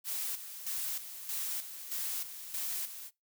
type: noise with tremolo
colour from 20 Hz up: blue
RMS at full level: -36 dBFS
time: 0.04-3.11 s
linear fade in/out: 50 ms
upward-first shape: square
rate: 1.6 Hz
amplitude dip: 65%
effects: noise-tail reverb RT60 0.2 s tail -22 dB re dry